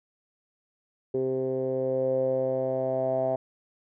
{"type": "tone with low-pass filter sweep", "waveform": "10% pulse", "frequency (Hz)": 130.81, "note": "C3", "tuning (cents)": 0, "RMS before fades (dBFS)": -27, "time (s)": [1.14, 3.36], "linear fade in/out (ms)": 5, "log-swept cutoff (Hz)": [420, 680], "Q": 6.9, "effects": []}